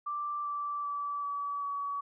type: tone with pitch steps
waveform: sine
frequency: 1174.7 / 1164.6 / 1154.5 / 1144.6 / 1134.7 Hz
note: D6 / D6 / D6 / D6 / C#6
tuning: 0 / -15 / -30 / -45 / +40 cents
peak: -32 dBFS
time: 0.06-2.01 s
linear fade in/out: 10 ms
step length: 390 ms
effects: none